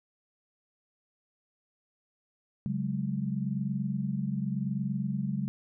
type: chord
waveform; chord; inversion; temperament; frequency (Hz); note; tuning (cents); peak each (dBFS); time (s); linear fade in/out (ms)
sine; C# suspended fourth; none; equal with one note detuned; 138.59 / 186.82 / 207.7; C#3 / F#3 / G#3; 0 / +17 / 0; -33; 2.66-5.48; 0
effects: none